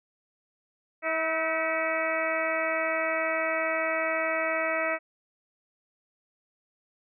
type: harmonic tone with a mistuned harmonic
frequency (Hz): 322.3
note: E4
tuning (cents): -39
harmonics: 1 / 2 / 3 / 4 / 5 / 6 / 7 / 8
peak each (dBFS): -39 / -29 / -40 / -33 / -37 / -32 / -33 / -39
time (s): 1.02-4.99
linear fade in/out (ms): 50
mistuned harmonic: 5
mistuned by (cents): -73
effects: none